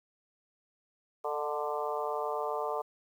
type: harmonic tone with a mistuned harmonic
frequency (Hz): 147.7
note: D3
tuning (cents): +10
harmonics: 3 / 4 / 5 / 6 / 7 / 8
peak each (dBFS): -36 / -37 / -38 / -39 / -39 / -40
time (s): 1.24-2.82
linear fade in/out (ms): 10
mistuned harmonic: 4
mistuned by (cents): +32
effects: 10-bit